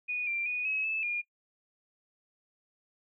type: tone with pitch steps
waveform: sine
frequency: 2467 / 2368 / 2469 / 2562 / 2616 / 2420 Hz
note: D#7 / D7 / D#7 / E7 / E7 / D#7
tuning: -15 / +14 / -14 / -50 / -14 / -49 cents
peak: -29 dBFS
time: 0.08-1.22 s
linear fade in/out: 20 ms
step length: 190 ms
effects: noise-tail reverb RT60 0.1 s tail -20 dB re dry